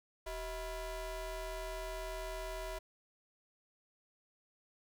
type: ring-modulated tone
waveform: 30% pulse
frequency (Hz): 340.1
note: F4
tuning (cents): -46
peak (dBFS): -34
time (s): 0.26-2.79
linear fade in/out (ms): 10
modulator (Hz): 300
effects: none